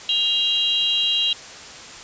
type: tone cluster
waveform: sine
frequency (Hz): 2812 / 3223 / 3912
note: F7 / G7 / B7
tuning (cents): +11 / +47 / -17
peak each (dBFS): -22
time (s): 0.09-1.33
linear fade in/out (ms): 2
effects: white hiss -38 dBFS RMS until 2.03 s + resampled to 16000 Hz